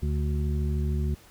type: harmonic tone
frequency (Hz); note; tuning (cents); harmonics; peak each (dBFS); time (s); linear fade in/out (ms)
73.42; D2; 0; 1 / 2 / 3 / 5; -25 / -31 / -35 / -39; 0.02-1.15; 10
effects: pink hiss -54 dBFS RMS until 1.3 s